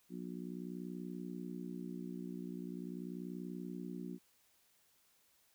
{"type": "harmonic tone", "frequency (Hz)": 60.4, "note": "B1", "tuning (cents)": -38, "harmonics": [3, 4, 5, 6], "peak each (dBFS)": [-45, -47, -49, -51], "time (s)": [0.09, 4.19], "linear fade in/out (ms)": 50, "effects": ["white hiss -72 dBFS RMS until 5.54 s"]}